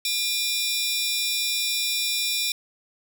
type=tone cluster; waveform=sawtooth; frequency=2417 / 3559 / 3931 / 5450 Hz; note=D7 / A7 / B7 / F8; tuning=+49 / +19 / -9 / -43 cents; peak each=-26 dBFS; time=0.05-2.52 s; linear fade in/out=2 ms; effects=none